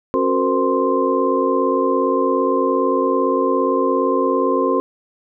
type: tone cluster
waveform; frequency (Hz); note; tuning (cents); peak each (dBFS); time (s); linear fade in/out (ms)
sine; 271.4 / 368.3 / 457.5 / 515 / 1047; C#4 / F#4 / A#4 / C5 / C6; -36 / -8 / -32 / -28 / +1; -21; 0.14-4.8; 0
effects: none